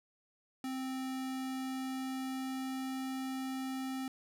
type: tone with pitch glide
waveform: square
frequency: 261.6 to 263.1 Hz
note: C4 to C4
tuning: 0 to +10 cents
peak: -37 dBFS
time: 0.64-4.08 s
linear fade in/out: 2 ms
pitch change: +10 cents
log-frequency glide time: 1.14-3.04 s
effects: none